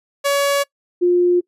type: tone pair in turn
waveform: sawtooth / sine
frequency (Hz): 564 / 354.2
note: C#5 / F4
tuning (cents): +30 / +24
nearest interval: minor sixth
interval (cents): 806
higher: first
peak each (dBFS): -11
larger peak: neither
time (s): 0.24-0.64 / 1.01-1.41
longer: neither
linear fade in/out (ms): 20
effects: noise-tail reverb RT60 0.1 s tail -23 dB re dry + resampled to 32000 Hz